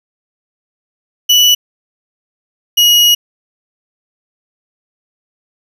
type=tone pair in turn; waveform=35% pulse; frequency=2956 / 2900 Hz; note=F#7 / F#7; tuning=-2 / -35 cents; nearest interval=unison; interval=33 cents; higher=first; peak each=-4 dBFS; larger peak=neither; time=1.29-1.55 / 2.77-3.15 s; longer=second; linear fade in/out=10 ms; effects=none